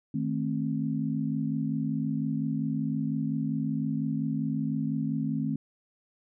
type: chord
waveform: sine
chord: A diminished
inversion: second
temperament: equal with one note detuned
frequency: 155.56 / 220 / 265.6 Hz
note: Eb3 / A3 / C4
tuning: 0 / 0 / +26 cents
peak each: -31 dBFS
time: 0.14-5.56 s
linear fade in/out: 5 ms
effects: none